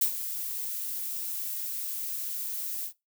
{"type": "noise with ADSR envelope", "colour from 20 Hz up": "violet", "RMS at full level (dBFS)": -23, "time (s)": [0.01, 2.93], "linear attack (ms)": 8, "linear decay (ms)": 85, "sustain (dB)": -11, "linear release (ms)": 91, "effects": ["noise-tail reverb RT60 0.2 s tail -19 dB re dry"]}